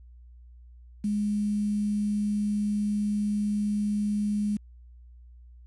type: tone with quantisation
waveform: sine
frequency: 207.7 Hz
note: G#3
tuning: in tune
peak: -24 dBFS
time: 1.04-4.57 s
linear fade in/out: 5 ms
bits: 8
effects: added 60 Hz sine -47 dBFS peak until 5.66 s + resampled to 24000 Hz